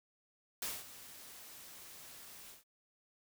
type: noise with ADSR envelope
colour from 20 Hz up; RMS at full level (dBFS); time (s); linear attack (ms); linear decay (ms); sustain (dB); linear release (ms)
white; -38; 0.62-2.64; 3; 210; -15; 140
effects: none